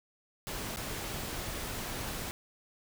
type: noise with dropouts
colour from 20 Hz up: pink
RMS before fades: -38 dBFS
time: 0.47-2.31 s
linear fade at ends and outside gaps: 0 ms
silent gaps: 0.761-0.771 s
effects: none